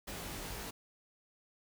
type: noise with comb filter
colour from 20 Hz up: pink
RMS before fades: -43 dBFS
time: 0.07-0.71 s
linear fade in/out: 10 ms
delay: 20 ms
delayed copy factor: +0.95
effects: none